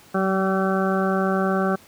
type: harmonic tone with a mistuned harmonic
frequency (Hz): 191.5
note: G3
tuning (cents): -40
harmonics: 1 / 2 / 3 / 4 / 6 / 7 / 8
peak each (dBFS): -22 / -25 / -27 / -28 / -30 / -30 / -31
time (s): 0.14-1.76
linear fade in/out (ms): 10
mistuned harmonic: 1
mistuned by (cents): -16
effects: pink hiss -50 dBFS RMS until 1.87 s + high-pass 100 Hz 12 dB/octave